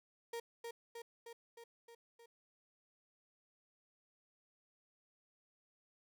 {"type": "tone with echo", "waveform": "35% pulse", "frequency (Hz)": 466.2, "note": "A#4", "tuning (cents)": 0, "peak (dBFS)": -39, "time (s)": [0.33, 0.4], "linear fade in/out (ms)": 5, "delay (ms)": 310, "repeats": 6, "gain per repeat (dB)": -3, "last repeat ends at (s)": 2.26, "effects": []}